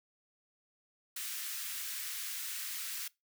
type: high-pass noise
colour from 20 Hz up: white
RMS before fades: -40 dBFS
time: 1.16-3.08 s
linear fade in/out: 5 ms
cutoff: 1400 Hz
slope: 24 dB/octave
effects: noise-tail reverb RT60 0.2 s tail -22 dB re dry